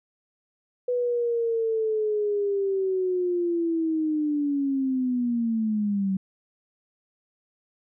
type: linear sweep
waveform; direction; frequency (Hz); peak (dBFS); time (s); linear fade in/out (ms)
sine; down; 495.3 to 188.9; -22; 0.88-6.17; 5
effects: none